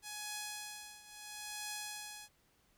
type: tone with tremolo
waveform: 5% pulse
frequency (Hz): 839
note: G#5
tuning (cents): +17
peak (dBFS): -28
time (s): 0.02-2.29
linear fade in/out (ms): 50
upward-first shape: triangle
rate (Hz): 0.74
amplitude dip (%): 85
effects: pink hiss -72 dBFS RMS until 2.77 s